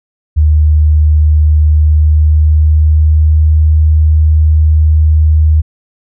sine tone with pitch glide, 76.3 to 77.54 Hz, D#2 to D#2, -33 to -5 cents, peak -4 dBFS, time 0.36-5.62 s, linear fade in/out 20 ms, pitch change +28 cents, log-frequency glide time 1.68-3.57 s, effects none

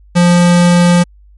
square tone, 175.1 Hz, F3, 5 cents sharp, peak -6 dBFS, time 0.15-1.04 s, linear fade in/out 20 ms, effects added 50 Hz sine -39 dBFS peak until 1.37 s + MP3 48 kbps

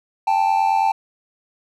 triangle tone pair together, 790.8 / 880 Hz, G5 / A5, +15 / 0 cents, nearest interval major second, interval 185 cents, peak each -16 dBFS, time 0.27-0.92 s, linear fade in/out 5 ms, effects none

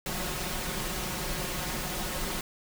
pink noise with comb filter, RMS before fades -33 dBFS, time 0.06-2.41 s, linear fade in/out 2 ms, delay 5.5 ms, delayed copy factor +0.65, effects none

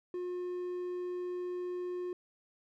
triangle tone, 358.5 Hz, F4, 45 cents sharp, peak -33 dBFS, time 0.14-2.13 s, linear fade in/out 2 ms, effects none

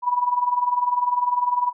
sine tone with tremolo, 980 Hz, B5, 14 cents flat, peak -15 dBFS, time 0.02-1.73 s, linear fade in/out 50 ms, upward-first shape sine, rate 20 Hz, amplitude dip 75%, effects none

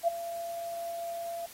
sine tone with ADSR envelope, 680 Hz, F5, 46 cents flat, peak -20 dBFS, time 0.03-1.46 s, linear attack 48 ms, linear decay 10 ms, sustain -14 dB, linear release 4 ms, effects white hiss -50 dBFS RMS until 1.53 s + AAC 48 kbps

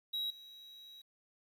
triangle tone with level steps, 3852 Hz, B7, 44 cents flat, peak -33 / -50 dBFS, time 0.13-1.02 s, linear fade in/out 10 ms, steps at 0.3 s, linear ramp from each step 5 ms, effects 11-bit

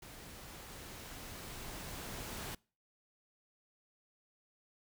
pink noise with level ramp, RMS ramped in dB -52 to -43 dBFS, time 0.02-2.55 s, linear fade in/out 5 ms, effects noise-tail reverb RT60 0.4 s tail -26 dB re dry

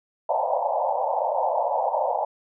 white band-pass noise, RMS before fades -24 dBFS, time 0.29-2.25 s, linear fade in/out 5 ms, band 520 to 940 Hz, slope 96 dB/octave, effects none

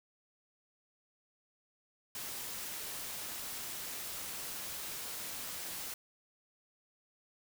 white noise, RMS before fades -42 dBFS, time 2.15-5.94 s, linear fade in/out 2 ms, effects none

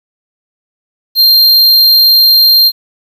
square tone, 4186 Hz, C8, in tune, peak -4 dBFS, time 1.15-2.72 s, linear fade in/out 50 ms, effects 7-bit

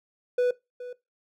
triangle tone with echo, 493.9 Hz, B4, in tune, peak -18 dBFS, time 0.38-0.51 s, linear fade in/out 5 ms, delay 420 ms, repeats 1, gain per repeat -15 dB, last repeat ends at 0.93 s, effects noise-tail reverb RT60 0.2 s tail -19 dB re dry

